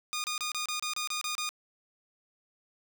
10% pulse tone bursts, 1224 Hz, D#6, 29 cents flat, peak -23 dBFS, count 10, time 0.13-1.491 s, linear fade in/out 0 ms, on 110 ms, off 29 ms, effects none

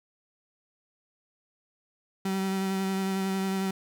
35% pulse tone with vibrato, 191.9 Hz, G3, 37 cents flat, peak -25 dBFS, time 2.25-3.71 s, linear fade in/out 5 ms, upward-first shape sine, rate 11 Hz, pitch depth 15 cents each way, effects none

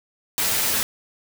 white noise with comb filter, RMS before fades -22 dBFS, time 0.38-0.83 s, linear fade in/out 0 ms, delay 9.1 ms, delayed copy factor +0.9, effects none

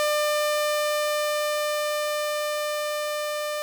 sawtooth tone with level ramp, 598 Hz, D5, 31 cents sharp, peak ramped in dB -17 to -23 dBFS, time 0-3.62 s, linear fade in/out 0 ms, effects none

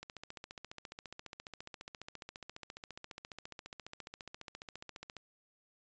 click train, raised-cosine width 0.2 ms, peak -28 dBFS, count 76, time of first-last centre 0.03-5.167 s, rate 14.6 Hz, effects resampled to 16000 Hz

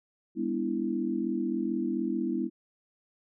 sine chord, E dominant seventh, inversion first, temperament equal with one note detuned, 202.4 / 246.9 / 293.7 / 329.6 Hz, G#3 / B3 / D4 / E4, -44 / 0 / 0 / 0 cents, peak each -34 / -32 / -36 / -31 dBFS, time 0.35-2.5 s, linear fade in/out 50 ms, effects none

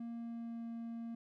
triangle tone with pitch glide, 233.1 to 231 Hz, A#3 to A#3, 0 to -16 cents, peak -39 dBFS, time 0-1.15 s, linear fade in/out 5 ms, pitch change -16 cents, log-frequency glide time 0.1-0.67 s, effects none

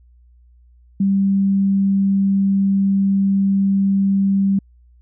sine tone, 196 Hz, G3, in tune, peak -13 dBFS, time 1-4.59 s, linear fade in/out 5 ms, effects added 60 Hz sine -47 dBFS peak until 5.01 s

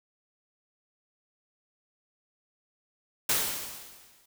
white noise with exponential decay, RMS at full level -24 dBFS, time 3.29-4.26 s, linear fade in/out 5 ms, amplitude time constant 210 ms, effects none

